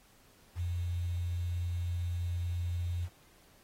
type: tone with quantisation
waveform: sine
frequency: 87.31 Hz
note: F2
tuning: in tune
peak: -31 dBFS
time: 0.55-3.09 s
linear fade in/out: 50 ms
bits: 9
effects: pink hiss -63 dBFS RMS until 3.63 s + AAC 48 kbps